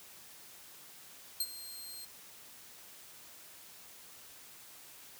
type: tone with ADSR envelope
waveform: 15% pulse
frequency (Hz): 4186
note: C8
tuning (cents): 0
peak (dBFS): -22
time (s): 1.4-2.05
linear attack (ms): 5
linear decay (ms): 49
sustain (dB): -16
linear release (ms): 4
effects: white hiss -54 dBFS RMS until 5.19 s + high-pass 60 Hz 12 dB/octave